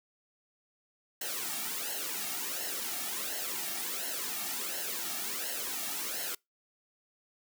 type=noise with flanger; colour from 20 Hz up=white; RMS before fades=-36 dBFS; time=1.21-6.35 s; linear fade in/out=5 ms; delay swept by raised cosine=0.83 to 2.03 ms; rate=1.4 Hz; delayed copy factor=-0.7; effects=noise-tail reverb RT60 0.2 s tail -26 dB re dry + high-pass 200 Hz 12 dB/octave